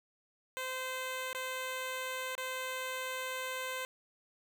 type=tone with dropouts; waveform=10% pulse; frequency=516 Hz; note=C5; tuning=24 cents flat; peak=-28 dBFS; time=0.57-3.85 s; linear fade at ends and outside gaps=0 ms; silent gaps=1.33-1.348 / 2.352-2.379 s; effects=none